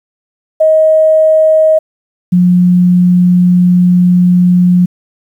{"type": "tone pair in turn", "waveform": "sine", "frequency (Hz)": [630, 178.79], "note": ["D#5", "F3"], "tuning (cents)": [21, 41], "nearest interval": "octave + minor seventh", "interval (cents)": 2180, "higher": "first", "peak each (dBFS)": -4, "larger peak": "neither", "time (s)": [[0.6, 1.79], [2.32, 4.86]], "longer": "second", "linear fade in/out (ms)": 10, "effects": ["7-bit"]}